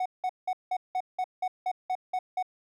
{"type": "tone bursts", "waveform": "triangle", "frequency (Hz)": 740, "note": "F#5", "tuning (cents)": 0, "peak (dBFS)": -24, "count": 11, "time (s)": [0, 2.427], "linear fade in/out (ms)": 5, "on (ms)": 57, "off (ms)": 180, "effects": []}